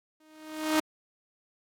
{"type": "tone with exponential growth", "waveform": "sawtooth", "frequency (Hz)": 311.1, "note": "D#4", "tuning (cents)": 0, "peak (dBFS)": -17, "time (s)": [0.2, 0.8], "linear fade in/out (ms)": 5, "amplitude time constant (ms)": 130, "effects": ["AAC 48 kbps"]}